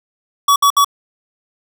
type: tone bursts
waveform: square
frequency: 1134 Hz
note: C#6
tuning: 39 cents sharp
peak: -9 dBFS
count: 3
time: 0.48-0.846 s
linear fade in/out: 5 ms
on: 80 ms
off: 63 ms
effects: none